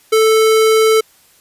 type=tone; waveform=square; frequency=440 Hz; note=A4; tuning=in tune; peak=-9 dBFS; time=0.12-1.01 s; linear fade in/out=10 ms; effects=white hiss -50 dBFS RMS until 1.4 s + resampled to 32000 Hz